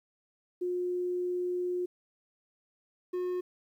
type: tone pair in turn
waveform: sine / triangle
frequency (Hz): 358.3 / 361.2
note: F4 / F#4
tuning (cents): +44 / -42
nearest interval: unison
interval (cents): 14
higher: second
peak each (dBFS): -29 / -28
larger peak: second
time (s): 0.61-1.86 / 3.13-3.41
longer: first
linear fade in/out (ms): 10
effects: 11-bit